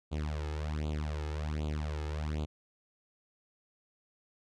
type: tone with flanger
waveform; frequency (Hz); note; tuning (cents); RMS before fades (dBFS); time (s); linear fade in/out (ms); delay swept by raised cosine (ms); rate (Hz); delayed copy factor
sawtooth; 75.9; D#2; -42; -35; 0.11-2.46; 20; 0.27 to 2.37; 1.3; +0.9
effects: low-pass 6000 Hz 12 dB/octave